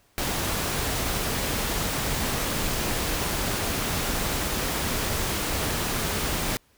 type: noise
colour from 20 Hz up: pink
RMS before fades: -27 dBFS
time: 0.18-6.57 s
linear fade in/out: 0 ms
effects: pink hiss -62 dBFS RMS until 6.77 s